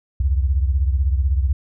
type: beating tone pair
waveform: sine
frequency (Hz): 65.7 / 81.7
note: C2 / E2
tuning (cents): +8 / -15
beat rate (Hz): 16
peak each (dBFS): -16 / -22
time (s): 0.2-1.53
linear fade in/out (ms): 5
effects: none